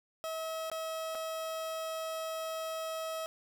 30% pulse tone with dropouts, 643 Hz, E5, 43 cents flat, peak -33 dBFS, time 0.24-3.26 s, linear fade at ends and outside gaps 0 ms, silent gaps 0.7-0.716 / 1.149-1.153 s, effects none

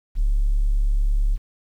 triangle tone, 35.47 Hz, C#1, 41 cents sharp, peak -12 dBFS, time 0.15-1.38 s, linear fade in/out 50 ms, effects tanh soft clip ceiling -14 dBFS + 9-bit

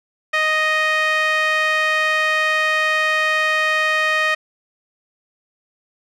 sawtooth tone with band-pass filter, 622.3 Hz, D#5, in tune, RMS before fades -18 dBFS, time 0.33-4.35 s, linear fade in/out 10 ms, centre 2000 Hz, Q 2.3, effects none

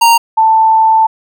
square / sine tone pair in turn, 928 / 885.5 Hz, A#5 / A5, -8 / +11 cents, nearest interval minor second, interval 81 cents, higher first, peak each -5 dBFS, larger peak neither, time 0.01-0.18 / 0.37-1.07 s, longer second, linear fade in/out 10 ms, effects none

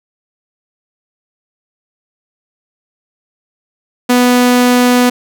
sawtooth tone, 246.9 Hz, B3, in tune, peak -3 dBFS, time 4.09-5.1 s, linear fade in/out 10 ms, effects none

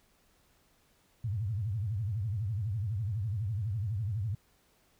sine tone with vibrato, 104.9 Hz, G#2, 18 cents sharp, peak -30 dBFS, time 1.24-4.35 s, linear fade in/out 5 ms, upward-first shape triangle, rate 12 Hz, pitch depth 280 cents each way, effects pink hiss -68 dBFS RMS until 4.99 s

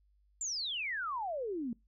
sine exponential sweep, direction down, 7459 to 221.3 Hz, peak -34 dBFS, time 0.41-1.73 s, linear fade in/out 2 ms, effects noise-tail reverb RT60 0.2 s tail -23 dB re dry + added 50 Hz sine -66 dBFS peak until 1.87 s

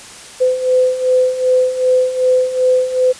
sine beating tone pair, 507 / 509.6 Hz, B4 / C5, +45 / -46 cents, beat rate 2.6 Hz, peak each -17 / -12 dBFS, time 0.4-3.13 s, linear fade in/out 20 ms, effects white hiss -35 dBFS RMS until 3.19 s + resampled to 22050 Hz

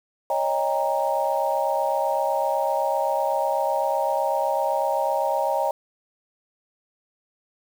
sine chord, Eb dominant seventh, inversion third, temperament equal with one note detuned, 554.4 / 622.3 / 800 / 932.3 Hz, Db5 / Eb5 / G5 / Bb5, 0 / 0 / +35 / 0 cents, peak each -26 dBFS, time 0.3-5.71 s, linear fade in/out 2 ms, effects 7-bit

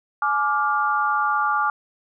sine chord, D diminished, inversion second, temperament just, 845.8 / 1174.7 / 1409.6 Hz, Ab5 / D6 / F6, +31 / 0 / +16 cents, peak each -24 / -21 / -24 dBFS, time 0.22-1.7 s, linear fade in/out 2 ms, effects none

